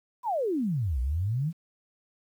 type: exponential two-way sweep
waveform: sine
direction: down then up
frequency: 1037 to 59 to 174.6 Hz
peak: -25 dBFS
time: 0.23-1.53 s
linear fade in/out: 50 ms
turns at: 1 s
effects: 10-bit